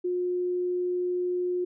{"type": "tone", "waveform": "sine", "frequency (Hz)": 358.7, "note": "F4", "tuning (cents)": 46, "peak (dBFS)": -25, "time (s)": [0.04, 1.65], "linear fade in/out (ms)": 10, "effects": []}